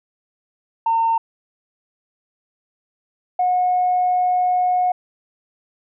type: tone pair in turn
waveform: sine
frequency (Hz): 910 / 726.5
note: A#5 / F#5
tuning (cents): -42 / -32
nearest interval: major third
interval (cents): 390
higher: first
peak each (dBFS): -14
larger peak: neither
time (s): 0.86-1.18 / 3.39-4.92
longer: second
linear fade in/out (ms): 5
effects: tanh soft clip ceiling -10 dBFS